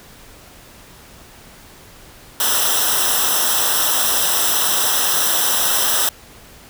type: noise with comb filter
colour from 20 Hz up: white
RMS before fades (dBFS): -17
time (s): 2.4-6.09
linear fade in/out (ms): 2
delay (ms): 0.44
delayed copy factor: -0.85
effects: pink hiss -43 dBFS RMS until 6.69 s